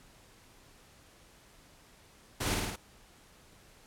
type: noise with echo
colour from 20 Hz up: pink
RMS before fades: -33 dBFS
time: 2.4-2.55 s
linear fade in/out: 10 ms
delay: 53 ms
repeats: 4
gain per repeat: -2 dB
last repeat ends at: 2.762 s
effects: pink hiss -59 dBFS RMS until 3.86 s + low-pass 12000 Hz 12 dB/octave